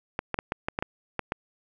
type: clicks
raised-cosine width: 0.5 ms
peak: -12 dBFS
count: 9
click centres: 0.191 / 0.343 / 0.389 / 0.521 / 0.685 / 0.789 / 0.825 / 1.193 / 1.321 s
effects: none